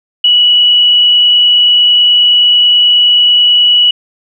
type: tone with frequency modulation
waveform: sine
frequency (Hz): 2937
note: F#7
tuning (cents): -13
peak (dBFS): -4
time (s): 0.24-3.91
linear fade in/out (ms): 5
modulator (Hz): 29.3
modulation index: 0.81
effects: none